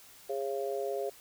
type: harmonic tone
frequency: 136.6 Hz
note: C#3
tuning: 25 cents flat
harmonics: 3 / 4 / 5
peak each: -34 / -36 / -38 dBFS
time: 0.29-1.1 s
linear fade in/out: 10 ms
effects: white hiss -55 dBFS RMS until 1.2 s